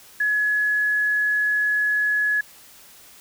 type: tone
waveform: sine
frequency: 1693 Hz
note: G#6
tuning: 33 cents sharp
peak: -18 dBFS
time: 0.2-2.41 s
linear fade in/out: 5 ms
effects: white hiss -48 dBFS RMS until 3.2 s